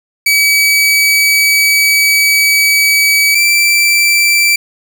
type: tone pair in turn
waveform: sawtooth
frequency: 2282 / 2338 Hz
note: C#7 / D7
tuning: +50 / -8 cents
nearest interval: unison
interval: 42 cents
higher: second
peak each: -4 dBFS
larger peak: neither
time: 0.26-3.35 / 3.35-4.56 s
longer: first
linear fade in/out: 5 ms
effects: none